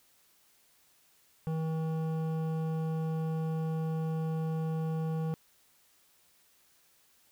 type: tone with hard clipping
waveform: sine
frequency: 160 Hz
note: D#3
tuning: 49 cents sharp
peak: -32 dBFS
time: 1.47-5.34 s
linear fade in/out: 0 ms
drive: 12 dB
effects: white hiss -66 dBFS RMS until 7.31 s